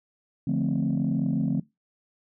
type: chord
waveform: sine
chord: D minor seventh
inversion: none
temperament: equal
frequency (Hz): 146.83 / 174.61 / 220 / 261.6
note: D3 / F3 / A3 / C4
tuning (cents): 0 / 0 / 0 / 0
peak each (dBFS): -27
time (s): 0.47-1.6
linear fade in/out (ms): 5
effects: noise-tail reverb RT60 0.2 s tail -22 dB re dry + tanh soft clip ceiling -17 dBFS